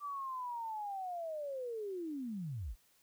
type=linear sweep; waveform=sine; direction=down; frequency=1174.7 to 35.56 Hz; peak=-38 dBFS; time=0-2.76 s; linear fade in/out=50 ms; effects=white hiss -70 dBFS RMS until 3.02 s